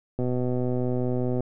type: click train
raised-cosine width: 2 ms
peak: -15 dBFS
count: 153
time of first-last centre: 0.19-1.406 s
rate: 125 Hz
effects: none